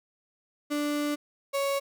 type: tone pair in turn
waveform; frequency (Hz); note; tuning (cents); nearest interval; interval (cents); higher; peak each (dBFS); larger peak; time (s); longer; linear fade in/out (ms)
35% pulse; 293.7 / 555.4; D4 / C#5; 0 / +3; major seventh; 1103; second; -25 / -24; second; 0.7-1.16 / 1.53-1.8; first; 20
effects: none